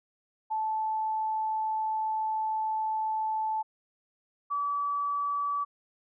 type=tone pair in turn; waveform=sine; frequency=873 / 1148.3 Hz; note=A5 / D6; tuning=-14 / -39 cents; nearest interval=perfect fourth; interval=475 cents; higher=second; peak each=-27 dBFS; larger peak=neither; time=0.5-3.63 / 4.5-5.65 s; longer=first; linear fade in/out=20 ms; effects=none